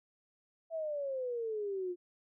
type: exponential sweep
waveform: sine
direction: down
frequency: 665 to 349.2 Hz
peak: -34 dBFS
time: 0.7-1.96 s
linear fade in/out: 50 ms
effects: none